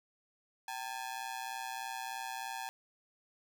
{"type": "ring-modulated tone", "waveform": "sawtooth", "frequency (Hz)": 840, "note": "G#5", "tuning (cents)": 19, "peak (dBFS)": -32, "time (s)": [0.68, 2.69], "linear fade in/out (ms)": 0, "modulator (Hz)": 61.6, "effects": []}